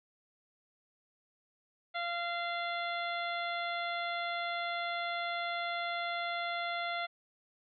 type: harmonic tone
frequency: 690 Hz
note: F5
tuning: 21 cents flat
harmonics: 1 / 2 / 3 / 4 / 5 / 6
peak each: -37 / -39 / -39 / -50 / -43 / -50 dBFS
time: 1.94-7.07 s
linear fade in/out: 20 ms
effects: none